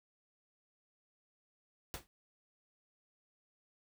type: noise with exponential decay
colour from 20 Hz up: pink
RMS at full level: -38 dBFS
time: 1.94-2.07 s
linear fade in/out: 0 ms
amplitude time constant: 27 ms
effects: none